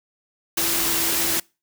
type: tone in noise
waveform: sine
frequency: 334.1 Hz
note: E4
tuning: 23 cents sharp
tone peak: -32 dBFS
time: 0.57-1.4 s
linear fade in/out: 5 ms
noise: white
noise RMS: -22 dBFS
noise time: 0.57-1.4 s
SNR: -13 dB
effects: noise-tail reverb RT60 0.3 s tail -26 dB re dry